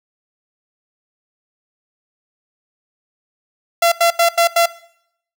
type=tone bursts; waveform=sawtooth; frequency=680 Hz; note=F5; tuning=46 cents flat; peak=-7 dBFS; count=5; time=3.82-4.659 s; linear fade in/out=5 ms; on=99 ms; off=86 ms; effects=noise-tail reverb RT60 0.7 s tail -19 dB re dry